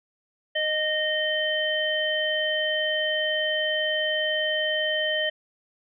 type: harmonic tone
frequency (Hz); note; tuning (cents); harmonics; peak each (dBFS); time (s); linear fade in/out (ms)
617; D#5; -15; 1 / 3 / 5; -27 / -27 / -27; 0.55-5.3; 10
effects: none